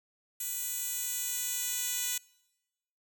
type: tone with high-pass filter sweep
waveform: 10% pulse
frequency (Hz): 494.2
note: B4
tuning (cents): +1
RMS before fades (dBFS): -34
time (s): 0.4-2.18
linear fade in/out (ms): 5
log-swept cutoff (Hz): 9000 to 5300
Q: 0.87
effects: noise-tail reverb RT60 1.0 s tail -25 dB re dry